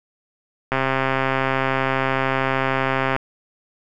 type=click train; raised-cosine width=0.5 ms; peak=-5 dBFS; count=326; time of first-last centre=0.72-3.164 s; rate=133 Hz; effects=none